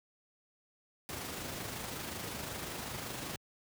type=noise with amplitude modulation; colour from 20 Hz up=pink; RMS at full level=-39 dBFS; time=1.09-3.36 s; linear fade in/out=0 ms; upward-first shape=sine; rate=25.4 Hz; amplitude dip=35%; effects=high-pass 80 Hz 12 dB/octave